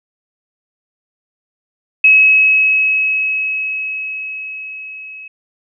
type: tone with level ramp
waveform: sine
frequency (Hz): 2566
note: E7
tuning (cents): -47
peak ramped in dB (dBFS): -4 to -30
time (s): 2.04-5.28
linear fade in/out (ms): 5
effects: none